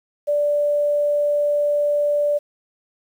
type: tone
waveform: sine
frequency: 585 Hz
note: D5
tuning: 7 cents flat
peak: -16 dBFS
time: 0.27-2.39 s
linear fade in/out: 20 ms
effects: 8-bit